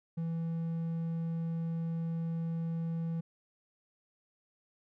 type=tone; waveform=triangle; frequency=165.3 Hz; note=E3; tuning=5 cents sharp; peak=-30 dBFS; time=0.17-3.21 s; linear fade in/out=10 ms; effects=none